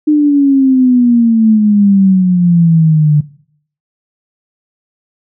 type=exponential sweep; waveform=sine; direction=down; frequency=304.5 to 146.83 Hz; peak=-5 dBFS; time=0.07-3.21 s; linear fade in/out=10 ms; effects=noise-tail reverb RT60 0.6 s tail -19 dB re dry